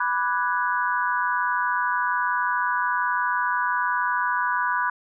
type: chord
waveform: sine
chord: G# half-diminished seventh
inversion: first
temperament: equal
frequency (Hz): 987.8 / 1174.7 / 1480 / 1661.2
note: B5 / D6 / F#6 / G#6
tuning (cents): 0 / 0 / 0 / 0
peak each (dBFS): -24 / -29 / -26 / -30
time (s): 0-4.9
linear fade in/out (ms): 5
effects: none